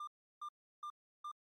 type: tone bursts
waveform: triangle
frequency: 1196 Hz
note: D6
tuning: 31 cents sharp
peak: -40 dBFS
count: 4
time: 0-1.316 s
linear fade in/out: 5 ms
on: 74 ms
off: 340 ms
effects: MP3 64 kbps